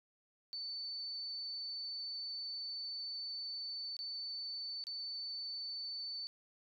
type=tone with dropouts; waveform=sine; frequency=4513 Hz; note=C#8; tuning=30 cents sharp; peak=-40 dBFS; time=0.53-6.27 s; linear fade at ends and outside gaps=0 ms; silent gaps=3.967-3.99 / 4.839-4.869 s; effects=none

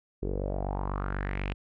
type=tone with low-pass filter sweep; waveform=sawtooth; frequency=48.07 Hz; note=G1; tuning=33 cents flat; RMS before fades=-32 dBFS; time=0.22-1.54 s; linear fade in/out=10 ms; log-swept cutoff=390 to 2800 Hz; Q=4.3; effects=none

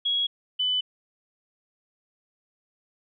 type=tone pair in turn; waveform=sine; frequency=3322 / 3000 Hz; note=G#7 / F#7; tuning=0 / +23 cents; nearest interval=major second; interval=177 cents; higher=first; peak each=-22 dBFS; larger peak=neither; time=0.05-0.27 / 0.59-0.81 s; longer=neither; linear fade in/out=10 ms; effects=none

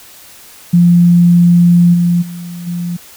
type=tone with level steps; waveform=sine; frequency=173.8 Hz; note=F3; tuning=8 cents flat; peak=-4 / -8 / -23 / -16 dBFS; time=0.73-2.97 s; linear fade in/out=10 ms; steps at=1.93 / 2.21 / 2.66 s; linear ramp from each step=20 ms; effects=white hiss -38 dBFS RMS until 3.16 s

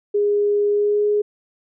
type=tone with pitch glide; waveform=sine; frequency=411.3 to 416.3 Hz; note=G#4 to G#4; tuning=-17 to +4 cents; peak=-15 dBFS; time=0.14-1.22 s; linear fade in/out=10 ms; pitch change=+21 cents; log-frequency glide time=0.69-1.05 s; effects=none

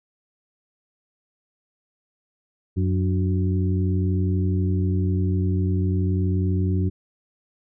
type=harmonic tone with a mistuned harmonic; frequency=92.1 Hz; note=F#2; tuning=7 cents flat; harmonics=1 / 2 / 3 / 4; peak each=-20 / -26 / -30 / -32 dBFS; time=2.76-6.9 s; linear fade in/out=20 ms; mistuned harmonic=3; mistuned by=+72 cents; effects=none

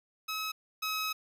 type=tone pair in turn; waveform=15% pulse; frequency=1282 / 1277.3 Hz; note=E6 / D#6; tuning=-49 / +45 cents; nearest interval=unison; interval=6 cents; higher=first; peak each=-27 / -25 dBFS; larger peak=second; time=0.28-0.52 / 0.82-1.13 s; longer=second; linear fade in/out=10 ms; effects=none

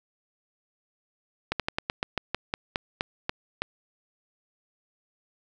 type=slowing click train; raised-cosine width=0.3 ms; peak=-10 dBFS; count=13; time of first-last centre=1.52-3.62 s; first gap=77 ms; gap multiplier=1.14; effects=none

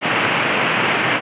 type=band-pass noise; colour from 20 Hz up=white; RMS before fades=-18 dBFS; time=0.01-1.21 s; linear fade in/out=50 ms; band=110 to 2900 Hz; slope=48 dB/octave; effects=resampled to 8000 Hz

